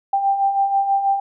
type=beating tone pair; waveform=sine; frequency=784 / 790.2 Hz; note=G5 / G5; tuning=0 / +14 cents; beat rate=6.2 Hz; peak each=-24 / -16 dBFS; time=0.13-1.2 s; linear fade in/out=5 ms; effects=none